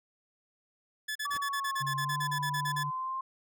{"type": "tone bursts", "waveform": "sawtooth", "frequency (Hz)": 1724, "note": "A6", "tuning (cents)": -36, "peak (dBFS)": -29, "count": 16, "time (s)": [1.08, 2.835], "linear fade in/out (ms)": 10, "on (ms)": 75, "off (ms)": 37}
{"type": "noise with exponential growth", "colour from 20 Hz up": "pink", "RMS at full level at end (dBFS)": -42, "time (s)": [1.25, 1.37], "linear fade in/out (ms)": 1, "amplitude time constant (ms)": 24}
{"type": "linear two-way sweep", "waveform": "sine", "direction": "down then up", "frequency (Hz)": [1149, 987, 1059], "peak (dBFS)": -32, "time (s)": [1.25, 3.21], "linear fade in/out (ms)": 5, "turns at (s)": 2.47}
{"type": "tone with pitch glide", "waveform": "sine", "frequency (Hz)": [139.5, 145.59], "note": ["C#3", "D3"], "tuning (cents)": [11, -15], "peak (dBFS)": -35, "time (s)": [1.8, 2.91], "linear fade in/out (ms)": 20, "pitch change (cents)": 74, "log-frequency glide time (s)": [1.98, 2.17]}
{"effects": []}